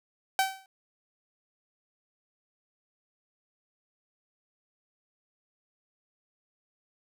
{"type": "tone with exponential decay", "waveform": "sawtooth", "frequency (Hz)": 769, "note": "G5", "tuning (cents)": -33, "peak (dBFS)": -16, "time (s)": [0.39, 0.66], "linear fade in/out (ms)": 1, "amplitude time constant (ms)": 58, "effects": []}